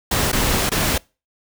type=noise with dropouts; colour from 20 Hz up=pink; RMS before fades=-19 dBFS; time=0.11-0.98 s; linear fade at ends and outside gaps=5 ms; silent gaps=0.318-0.328 / 0.694-0.716 s; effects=noise-tail reverb RT60 0.3 s tail -25 dB re dry